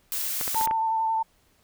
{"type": "noise", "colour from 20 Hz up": "blue", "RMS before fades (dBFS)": -29, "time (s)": [0.12, 0.66], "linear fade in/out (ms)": 0}
{"type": "clicks", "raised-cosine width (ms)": 0.5, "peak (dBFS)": -17, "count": 6, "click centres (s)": [0.412, 0.478, 0.546, 0.612, 0.674, 0.711]}
{"type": "tone with vibrato", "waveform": "sine", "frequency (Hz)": 892, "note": "A5", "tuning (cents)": 23, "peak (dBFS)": -22, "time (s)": [0.55, 1.23], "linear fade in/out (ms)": 10, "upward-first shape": "sine", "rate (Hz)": 11, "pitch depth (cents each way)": 18}
{"effects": ["pink hiss -64 dBFS RMS until 1.63 s"]}